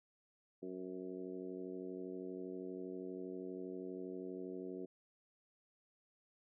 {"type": "harmonic tone with a mistuned harmonic", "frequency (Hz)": 92.5, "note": "F#2", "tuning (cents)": 0, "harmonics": [2, 3, 4, 5, 6, 7], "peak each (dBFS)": [-52, -48, -46, -51, -62, -58], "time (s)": [0.62, 4.86], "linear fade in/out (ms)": 10, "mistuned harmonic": 6, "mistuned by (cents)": -40, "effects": []}